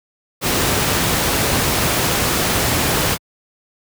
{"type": "noise", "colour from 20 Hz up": "pink", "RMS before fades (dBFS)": -17, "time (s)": [0.41, 3.18], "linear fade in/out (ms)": 50, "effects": ["high-pass 60 Hz 12 dB/octave"]}